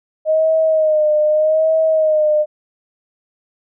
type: tone with vibrato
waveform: sine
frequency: 622.3 Hz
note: D#5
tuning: in tune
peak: -11 dBFS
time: 0.25-2.46 s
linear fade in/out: 50 ms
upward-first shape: sine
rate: 0.82 Hz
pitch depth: 48 cents each way
effects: none